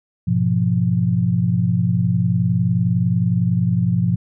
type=chord; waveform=sine; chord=F diminished; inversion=first; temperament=equal; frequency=103.83 / 123.47 / 174.61 Hz; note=Ab2 / Cb3 / F3; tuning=0 / 0 / 0 cents; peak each=-21 / -19 / -18 dBFS; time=0.27-4.16 s; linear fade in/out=10 ms; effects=none